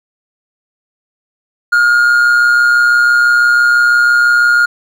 triangle tone with amplitude modulation, 1422 Hz, F6, 31 cents sharp, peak -3 dBFS, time 1.72-4.66 s, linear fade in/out 10 ms, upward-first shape sine, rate 126 Hz, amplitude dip 40%, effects none

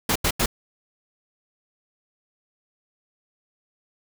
pink noise bursts, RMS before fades -21 dBFS, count 3, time 0.09-0.46 s, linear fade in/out 5 ms, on 66 ms, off 86 ms, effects none

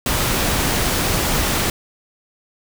pink noise, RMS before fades -19 dBFS, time 0.06-1.7 s, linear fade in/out 2 ms, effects none

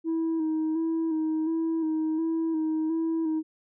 sine tone with vibrato, 320.6 Hz, E4, 48 cents flat, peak -22 dBFS, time 0.04-3.43 s, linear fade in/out 50 ms, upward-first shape square, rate 1.4 Hz, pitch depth 30 cents each way, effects tanh soft clip ceiling -23 dBFS

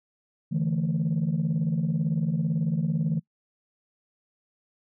sine chord, D suspended second, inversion none, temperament equal, 146.83 / 164.81 / 220 Hz, D3 / E3 / A3, 0 / 0 / 0 cents, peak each -27 / -24 / -29 dBFS, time 0.51-3.2 s, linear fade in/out 20 ms, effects noise-tail reverb RT60 0.1 s tail -25 dB re dry + tanh soft clip ceiling -18 dBFS

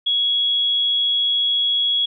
sine tone, 3338 Hz, G#7, 8 cents sharp, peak -16 dBFS, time 0.06-2.06 s, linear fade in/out 10 ms, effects none

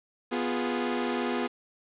sawtooth chord, F diminished, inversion second, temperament equal, 246.9 / 349.2 / 415.3 Hz, Cb4 / F4 / Ab4, 0 / 0 / 0 cents, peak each -26 / -29 / -29 dBFS, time 0.31-1.48 s, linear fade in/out 20 ms, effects resampled to 8000 Hz + 8-bit

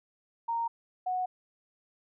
sine tone pair in turn, 927 / 735.8 Hz, A#5 / F#5, -10 / -10 cents, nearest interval major third, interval 400 cents, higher first, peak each -28 dBFS, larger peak neither, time 0.48-0.68 / 1.06-1.26 s, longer neither, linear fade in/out 10 ms, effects none

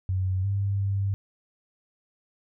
sine tone with pitch steps, 93.6 / 99.3 / 98.7 Hz, F#2 / G2 / G2, +20 / +23 / +12 cents, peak -23 dBFS, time 0.09-1.14 s, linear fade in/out 0 ms, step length 350 ms, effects none

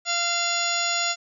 harmonic tone, 691 Hz, F5, 19 cents flat, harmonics 1 / 2 / 3 / 4 / 5 / 6 / 7 / 8 / 10, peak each -31 / -30 / -32 / -31 / -31 / -33 / -32 / -33 / -28 dBFS, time 0.05-1.16 s, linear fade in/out 50 ms, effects none

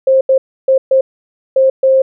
sine tone bursts at uneven times, 530 Hz, C5, 22 cents sharp, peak -6 dBFS, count 6, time 0.07-0.21 / 0.29-0.38 / 0.68-0.78 / 0.91-1.01 / 1.56-1.7 / 1.83-2.02 s, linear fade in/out 5 ms, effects none

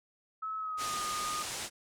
sine tone with pitch glide, 1294 to 1227.7 Hz, E6 to D#6, -32 to -24 cents, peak -34 dBFS, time 0.42-1.43 s, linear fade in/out 10 ms, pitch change -92 cents, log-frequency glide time 0.58-0.93 s
white low-pass noise, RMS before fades -39 dBFS, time 0.77-1.7 s, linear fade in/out 50 ms, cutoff 9100 Hz, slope 24 dB/octave
effects none

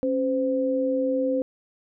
sine tone pair together, 272.8 / 515 Hz, C#4 / C5, -28 / -28 cents, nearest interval major seventh, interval 1100 cents, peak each -25 / -23 dBFS, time 0.03-1.42 s, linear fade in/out 0 ms, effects none

